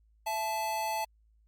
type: tone pair together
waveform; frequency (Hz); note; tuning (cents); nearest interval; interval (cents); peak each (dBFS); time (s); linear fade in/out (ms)
square; 668.6 / 870; E5 / A5; +24 / -20; perfect fourth; 456; -38 / -32; 0.26-1.05; 10
effects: added 54 Hz sine -62 dBFS peak until 1.47 s + Opus 48 kbps